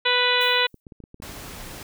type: harmonic tone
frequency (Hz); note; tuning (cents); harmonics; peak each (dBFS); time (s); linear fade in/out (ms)
493.9; B4; 0; 1 / 2 / 3 / 4 / 5 / 6 / 7 / 8; -26 / -26 / -26 / -26 / -26 / -26 / -26 / -26; 0.05-0.67; 10
type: noise with exponential decay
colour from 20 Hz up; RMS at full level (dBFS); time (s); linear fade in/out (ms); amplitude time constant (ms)
violet; -36; 0.41-0.8; 0; 84
type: clicks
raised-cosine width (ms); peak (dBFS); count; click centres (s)
3; -29; 8; 0.743 / 0.868 / 0.922 / 1.003 / 1.039 / 1.144 / 1.201 / 1.295
type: noise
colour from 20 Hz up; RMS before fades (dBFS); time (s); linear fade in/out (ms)
pink; -38; 1.22-1.83; 2
effects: none